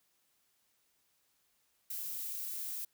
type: noise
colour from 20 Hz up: violet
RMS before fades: -40 dBFS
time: 1.9-2.85 s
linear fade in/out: 5 ms
effects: white hiss -75 dBFS RMS until 2.93 s